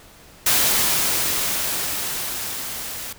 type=noise with level ramp; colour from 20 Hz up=white; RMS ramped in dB=-17 to -32 dBFS; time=0.46-3.13 s; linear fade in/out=5 ms; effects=pink hiss -47 dBFS RMS until 3.18 s